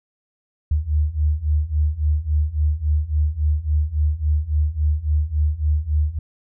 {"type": "beating tone pair", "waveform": "sine", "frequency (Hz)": [73.7, 77.3], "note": ["D2", "D#2"], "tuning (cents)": [7, -11], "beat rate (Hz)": 3.6, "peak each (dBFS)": [-21, -19], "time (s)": [0.71, 6.19], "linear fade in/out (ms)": 5, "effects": []}